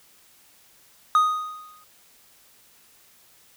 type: tone with exponential decay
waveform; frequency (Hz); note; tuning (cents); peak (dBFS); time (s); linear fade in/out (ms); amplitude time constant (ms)
triangle; 1244.5; D#6; 0; -11; 1.15-1.84; 1; 150
effects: white hiss -56 dBFS RMS until 3.56 s